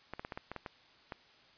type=clicks; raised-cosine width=0.5 ms; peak=-25 dBFS; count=9; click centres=0.136 / 0.195 / 0.249 / 0.322 / 0.375 / 0.516 / 0.563 / 0.662 / 1.122 s; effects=white hiss -62 dBFS RMS until 1.57 s + resampled to 11025 Hz